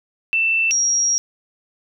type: tone pair in turn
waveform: sine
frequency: 2668 / 5653 Hz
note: E7 / F8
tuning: +20 / +20 cents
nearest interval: octave + minor second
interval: 1300 cents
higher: second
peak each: -15 dBFS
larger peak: neither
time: 0.33-0.71 / 0.71-1.18 s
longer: second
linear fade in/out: 0 ms
effects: none